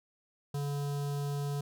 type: tone with notch filter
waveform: square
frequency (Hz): 143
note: D3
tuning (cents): -46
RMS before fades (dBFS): -34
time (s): 0.54-1.61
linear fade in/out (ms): 5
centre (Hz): 2100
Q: 0.96
effects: none